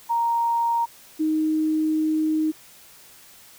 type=tone pair in turn; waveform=sine; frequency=932.3 / 312.1 Hz; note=A#5 / D#4; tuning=0 / +5 cents; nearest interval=octave + perfect fifth; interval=1895 cents; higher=first; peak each=-19 dBFS; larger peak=neither; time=0.09-0.86 / 1.19-2.52 s; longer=second; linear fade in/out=20 ms; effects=white hiss -49 dBFS RMS until 3.58 s